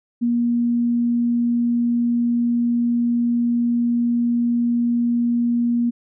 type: tone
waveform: sine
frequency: 237.8 Hz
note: A#3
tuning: 35 cents sharp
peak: -16 dBFS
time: 0.21-5.91 s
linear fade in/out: 20 ms
effects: none